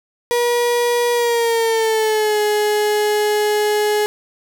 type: tone with pitch glide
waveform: 35% pulse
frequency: 480 to 420.3 Hz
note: B4 to G#4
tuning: -49 to +21 cents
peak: -13 dBFS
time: 0.31-4.06 s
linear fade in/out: 0 ms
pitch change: -230 cents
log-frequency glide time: 1.13-2.4 s
effects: none